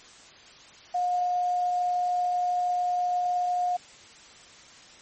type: tone with quantisation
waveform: sine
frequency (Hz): 717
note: F5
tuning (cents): +45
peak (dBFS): -23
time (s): 0.94-3.77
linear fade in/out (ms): 10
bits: 8
effects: white hiss -50 dBFS RMS until 5.01 s + MP3 32 kbps